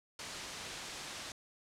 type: low-pass noise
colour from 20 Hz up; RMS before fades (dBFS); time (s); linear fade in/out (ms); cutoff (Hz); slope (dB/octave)
white; -45; 0.19-1.32; 2; 6400; 12
effects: low-pass 10000 Hz 12 dB/octave